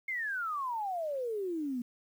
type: exponential sweep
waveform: sine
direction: down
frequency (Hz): 2164 to 235.1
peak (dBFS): -32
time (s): 0.08-1.82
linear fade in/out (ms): 5
effects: 10-bit